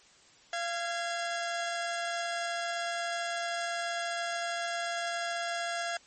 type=tone pair together; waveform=sawtooth; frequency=687 / 1652 Hz; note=F5 / G#6; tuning=-29 / -10 cents; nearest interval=octave + minor third; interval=1519 cents; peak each=-29 / -33 dBFS; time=0.53-5.97 s; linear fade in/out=2 ms; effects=white hiss -59 dBFS RMS until 6.06 s + MP3 32 kbps